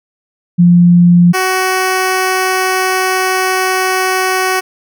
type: tone pair in turn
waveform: sine / 10% pulse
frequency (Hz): 174.61 / 374.1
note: F3 / F#4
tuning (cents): 0 / +19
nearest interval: octave + minor second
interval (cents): 1319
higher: second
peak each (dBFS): -3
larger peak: neither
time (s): 0.58-1.33 / 1.33-4.61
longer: second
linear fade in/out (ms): 20
effects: none